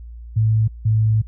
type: tone pair in turn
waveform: sine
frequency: 110 / 109.42 Hz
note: A2 / A2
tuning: 0 / -9 cents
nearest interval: unison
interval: 9 cents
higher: first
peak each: -13 dBFS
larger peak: neither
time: 0.36-0.68 / 0.85-1.22 s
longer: second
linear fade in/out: 10 ms
effects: added 58 Hz sine -33 dBFS peak until 1.27 s